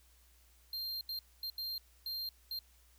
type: tone bursts at uneven times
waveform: square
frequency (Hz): 4186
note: C8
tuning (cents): 0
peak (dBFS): -38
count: 6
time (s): 0.73-1.01 / 1.09-1.19 / 1.43-1.5 / 1.58-1.78 / 2.06-2.29 / 2.51-2.59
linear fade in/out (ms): 2
effects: added 60 Hz sine -64 dBFS peak until 2.98 s + white hiss -68 dBFS RMS until 2.98 s